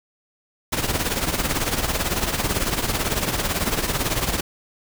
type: noise with tremolo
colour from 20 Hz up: pink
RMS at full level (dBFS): -20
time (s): 0.72-4.41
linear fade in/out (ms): 10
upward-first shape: triangle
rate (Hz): 18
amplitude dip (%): 75
effects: none